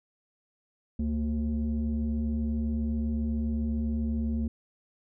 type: tone pair together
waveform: sine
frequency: 71.3 / 226.4 Hz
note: C#2 / A3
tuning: +49 / +50 cents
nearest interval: octave + minor sixth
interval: 2001 cents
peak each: -27 dBFS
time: 0.99-4.48 s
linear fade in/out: 5 ms
effects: tanh soft clip ceiling -23 dBFS